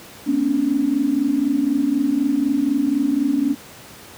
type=tone cluster; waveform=sine; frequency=227.4 / 262.8 / 286.8 Hz; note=A#3 / C4 / D4; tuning=-43 / +8 / -41 cents; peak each=-26 / -21 / -18 dBFS; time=0.26-3.55 s; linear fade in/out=20 ms; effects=pink hiss -41 dBFS RMS until 4.17 s + high-pass 100 Hz 12 dB/octave